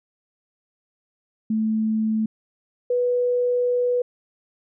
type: tone pair in turn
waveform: sine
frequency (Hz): 218.9 / 491.4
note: A3 / B4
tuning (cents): -9 / -9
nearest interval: octave + major second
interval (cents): 1400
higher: second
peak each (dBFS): -19 / -18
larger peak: second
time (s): 1.5-2.26 / 2.9-4.02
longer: second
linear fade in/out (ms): 5
effects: none